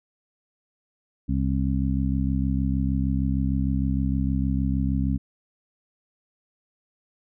harmonic tone, 66.5 Hz, C2, 29 cents sharp, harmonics 1 / 2 / 3 / 4, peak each -25 / -27 / -27 / -28 dBFS, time 1.28-5.18 s, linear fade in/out 20 ms, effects none

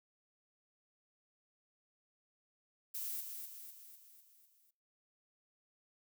violet noise with echo, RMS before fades -41 dBFS, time 2.94-3.21 s, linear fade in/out 10 ms, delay 250 ms, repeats 6, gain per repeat -5 dB, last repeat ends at 4.71 s, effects noise-tail reverb RT60 0.5 s tail -24 dB re dry

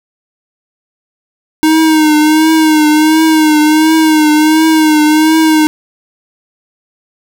square tone with vibrato, 311.1 Hz, D#4, in tune, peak -6 dBFS, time 1.63-5.67 s, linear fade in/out 0 ms, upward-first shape triangle, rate 1.4 Hz, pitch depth 54 cents each way, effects none

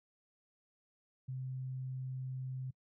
sine tone, 130 Hz, C3, 11 cents flat, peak -38 dBFS, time 1.28-2.71 s, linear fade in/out 10 ms, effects noise-tail reverb RT60 0.1 s tail -26 dB re dry

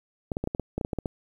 clicks, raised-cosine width 2 ms, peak -15 dBFS, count 12, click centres 0.318 / 0.369 / 0.44 / 0.474 / 0.549 / 0.597 / 0.78 / 0.812 / 0.849 / 0.932 / 0.987 / 1.058 s, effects 9-bit

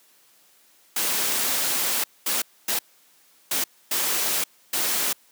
white noise bursts at uneven times, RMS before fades -24 dBFS, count 6, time 0.96-2.04 / 2.26-2.42 / 2.68-2.79 / 3.51-3.64 / 3.91-4.44 / 4.73-5.13 s, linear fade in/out 5 ms, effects white hiss -58 dBFS RMS until 5.31 s + high-pass 200 Hz 12 dB/octave

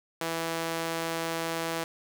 sawtooth tone with high-pass filter, 164.81 Hz, E3, in tune, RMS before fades -32 dBFS, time 0.21-1.84 s, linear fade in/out 2 ms, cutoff 420 Hz, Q 0.73, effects 8-bit

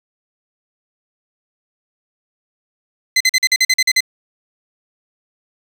20% pulse tone bursts, 2049 Hz, C7, 37 cents flat, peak -5 dBFS, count 10, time 3.16-4.006 s, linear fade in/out 5 ms, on 45 ms, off 44 ms, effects low-pass 12000 Hz 12 dB/octave + 7-bit

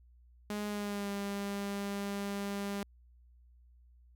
sawtooth tone with pitch glide, 207.9 to 200.5 Hz, G#3 to G3, +2 to +39 cents, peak -31 dBFS, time 0.5-2.83 s, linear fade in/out 2 ms, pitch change -63 cents, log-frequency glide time 0.67-1.1 s, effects added 60 Hz sine -58 dBFS peak until 4.15 s

